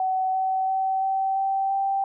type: tone with pitch steps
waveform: sine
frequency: 754 / 759.7 / 765.4 / 771.2 / 777 / 782.8 Hz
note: F#5 / F#5 / G5 / G5 / G5 / G5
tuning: +32 / +46 / -42 / -28 / -16 / -3 cents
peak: -21 dBFS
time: 0-2.04 s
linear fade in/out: 2 ms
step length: 340 ms
effects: none